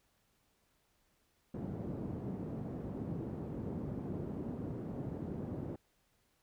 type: band-pass noise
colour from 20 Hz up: pink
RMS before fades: -41 dBFS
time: 1.54-5.76 s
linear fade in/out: 5 ms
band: 120 to 340 Hz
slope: 12 dB/octave
effects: pink hiss -75 dBFS RMS until 6.42 s